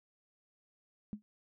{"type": "tone with exponential decay", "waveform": "sine", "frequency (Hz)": 209.3, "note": "G#3", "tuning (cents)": 14, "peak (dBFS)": -33, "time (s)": [1.13, 1.22], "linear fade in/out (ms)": 0, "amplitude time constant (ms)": 19, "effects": []}